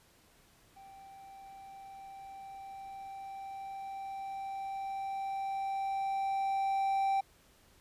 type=tone with level ramp; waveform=triangle; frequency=781 Hz; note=G5; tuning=7 cents flat; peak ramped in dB=-49 to -25 dBFS; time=0.76-7.21 s; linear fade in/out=10 ms; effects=pink hiss -64 dBFS RMS until 7.8 s + resampled to 32000 Hz